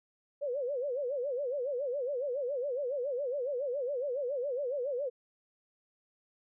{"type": "tone with vibrato", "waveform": "sine", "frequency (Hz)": 531, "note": "C5", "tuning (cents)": 25, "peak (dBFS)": -31, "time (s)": [0.41, 5.1], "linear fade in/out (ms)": 20, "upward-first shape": "sine", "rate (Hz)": 7.2, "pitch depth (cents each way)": 180, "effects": []}